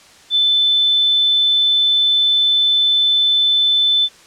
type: tone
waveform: sine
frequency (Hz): 3520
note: A7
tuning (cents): 0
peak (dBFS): -11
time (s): 0.3-4.09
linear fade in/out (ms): 50
effects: white hiss -45 dBFS RMS until 4.26 s + low-pass 7000 Hz 12 dB/octave